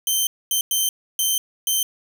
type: tone bursts at uneven times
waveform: 10% pulse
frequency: 3106 Hz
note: G7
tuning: 17 cents flat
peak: -10 dBFS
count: 5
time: 0.07-0.27 / 0.51-0.61 / 0.71-0.89 / 1.19-1.38 / 1.67-1.83 s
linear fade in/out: 2 ms
effects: 8-bit